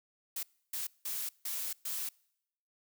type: noise bursts at uneven times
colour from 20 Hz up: blue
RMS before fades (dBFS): -37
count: 5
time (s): 0.36-0.43 / 0.73-0.87 / 1.05-1.29 / 1.45-1.73 / 1.85-2.09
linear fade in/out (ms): 5
effects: noise-tail reverb RT60 0.8 s tail -26 dB re dry